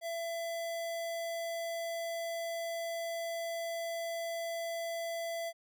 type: tone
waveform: square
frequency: 670 Hz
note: E5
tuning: 28 cents sharp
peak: -36 dBFS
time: 0.01-5.53 s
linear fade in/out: 50 ms
effects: none